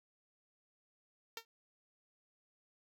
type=tone with exponential decay; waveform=5% pulse; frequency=456.3 Hz; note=A#4; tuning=37 cents flat; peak=-27 dBFS; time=1.37-1.45 s; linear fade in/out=1 ms; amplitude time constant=17 ms; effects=none